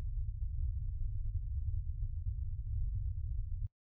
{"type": "low-pass noise", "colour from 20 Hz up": "pink", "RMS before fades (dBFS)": -37, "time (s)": [0, 3.67], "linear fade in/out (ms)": 0, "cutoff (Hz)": 110, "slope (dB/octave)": 48, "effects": ["noise-tail reverb RT60 0.1 s tail -21 dB re dry"]}